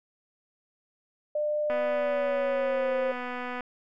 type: tone with pitch glide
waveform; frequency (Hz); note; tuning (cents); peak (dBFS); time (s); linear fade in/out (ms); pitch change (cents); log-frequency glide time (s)
sine; 599 to 524.5; D5 to C5; +34 to +4; -25; 1.35-3.12; 5; -230; 1.82-2.94
type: click train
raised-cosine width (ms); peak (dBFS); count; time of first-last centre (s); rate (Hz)
0.5; -21; 474; 1.7-3.607; 248
effects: none